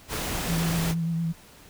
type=noise; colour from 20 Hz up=pink; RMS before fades=-30 dBFS; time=0.08-0.95 s; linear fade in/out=50 ms
type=tone with vibrato; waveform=sine; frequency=166 Hz; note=E3; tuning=12 cents sharp; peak=-24 dBFS; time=0.48-1.33 s; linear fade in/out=20 ms; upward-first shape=sine; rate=8.5 Hz; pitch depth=27 cents each way
effects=pink hiss -51 dBFS RMS until 1.69 s